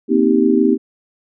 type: chord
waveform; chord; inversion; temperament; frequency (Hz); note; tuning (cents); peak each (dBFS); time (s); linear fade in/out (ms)
sine; C minor seventh; third; just; 235.5 / 261.6 / 314 / 392.4; Bb3 / C4 / Eb4 / G4; +18 / 0 / +16 / +2; -16; 0.08-0.78; 50
effects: none